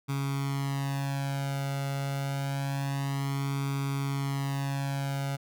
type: tone with flanger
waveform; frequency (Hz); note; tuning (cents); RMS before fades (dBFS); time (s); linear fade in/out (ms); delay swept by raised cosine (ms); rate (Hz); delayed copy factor
sawtooth; 138.59; C#3; 0; -31; 0.08-5.37; 20; 0.85 to 1.43; 0.27; +0.95
effects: none